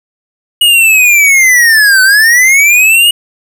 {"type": "linear two-way sweep", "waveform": "square", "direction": "down then up", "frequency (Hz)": [2905, 1502, 2905], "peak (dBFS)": -4, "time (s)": [0.61, 3.11], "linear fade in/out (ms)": 5, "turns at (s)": 2.02, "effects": ["7-bit"]}